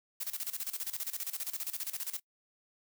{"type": "noise with tremolo", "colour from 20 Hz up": "blue", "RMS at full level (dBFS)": -36, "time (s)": [0.2, 2.2], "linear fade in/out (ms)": 10, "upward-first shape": "square", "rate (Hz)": 15, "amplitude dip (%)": 80, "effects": ["noise-tail reverb RT60 0.1 s tail -22 dB re dry"]}